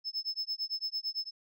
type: tone with tremolo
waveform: sine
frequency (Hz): 5230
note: E8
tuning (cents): -15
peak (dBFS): -28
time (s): 0.04-1.31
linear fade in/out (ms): 50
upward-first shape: sine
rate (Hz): 8.9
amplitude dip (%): 100
effects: tanh soft clip ceiling -28 dBFS